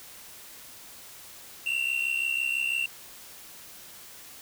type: tone pair together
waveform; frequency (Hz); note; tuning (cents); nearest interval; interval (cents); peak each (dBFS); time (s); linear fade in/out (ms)
triangle; 2701 / 2767; E7 / F7; +42 / -17; unison; 41; -27; 1.66-2.86; 5
effects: white hiss -47 dBFS RMS until 4.41 s